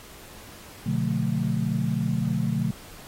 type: chord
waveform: sine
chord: B half-diminished seventh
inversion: none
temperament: equal with one note detuned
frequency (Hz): 123.47 / 146.83 / 179.21 / 220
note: B2 / D3 / F3 / A3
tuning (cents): 0 / 0 / +45 / 0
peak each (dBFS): -28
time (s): 0.86-2.71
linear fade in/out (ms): 5
effects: pink hiss -46 dBFS RMS until 3.07 s + AAC 48 kbps